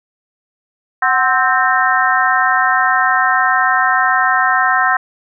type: harmonic tone with a mistuned harmonic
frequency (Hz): 261.7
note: C4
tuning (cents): 0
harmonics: 3 / 4 / 5 / 6 / 7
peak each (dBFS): -17 / -17 / -17 / -17 / -17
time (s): 1.02-4.97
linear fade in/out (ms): 5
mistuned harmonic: 3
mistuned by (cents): -87
effects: none